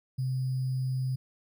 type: tone with sample-and-hold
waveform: sine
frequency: 130 Hz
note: C3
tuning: 11 cents flat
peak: -27 dBFS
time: 0.18-1.16 s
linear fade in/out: 10 ms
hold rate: 4900 Hz
effects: none